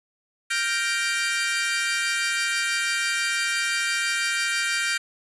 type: chord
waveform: sawtooth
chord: G minor seventh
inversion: third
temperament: equal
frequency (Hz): 1396.9 / 1568 / 1864.7 / 2349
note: F6 / G6 / Bb6 / D7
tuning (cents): 0 / 0 / 0 / 0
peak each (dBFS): -26 / -24 / -26 / -24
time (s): 0.5-4.98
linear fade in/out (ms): 10
effects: resampled to 24000 Hz + 9-bit

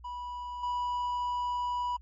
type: tone with level steps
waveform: triangle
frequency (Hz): 980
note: B5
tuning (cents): -14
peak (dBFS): -34 / -27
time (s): 0.04-1.97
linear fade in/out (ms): 10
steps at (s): 0.63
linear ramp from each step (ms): 5
effects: added 60 Hz sine -49 dBFS peak until 2.01 s + MP3 32 kbps

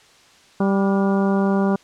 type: harmonic tone with a mistuned harmonic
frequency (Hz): 196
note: G3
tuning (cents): 0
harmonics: 1 / 2 / 3 / 4 / 5 / 6 / 7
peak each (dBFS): -17 / -23 / -27 / -29 / -31 / -33 / -34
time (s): 0.6-1.76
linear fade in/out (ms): 5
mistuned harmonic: 7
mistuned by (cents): +67
effects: white hiss -51 dBFS RMS until 1.83 s + low-pass 6000 Hz 12 dB/octave

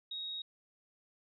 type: tone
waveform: sine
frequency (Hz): 3772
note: A#7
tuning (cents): +20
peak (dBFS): -38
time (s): 0.11-0.42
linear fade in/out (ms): 5
effects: none

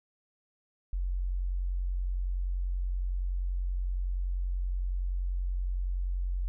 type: tone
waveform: sine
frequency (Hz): 45.28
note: F#1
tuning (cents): -37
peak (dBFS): -28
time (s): 0.93-6.48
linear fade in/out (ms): 0
effects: none

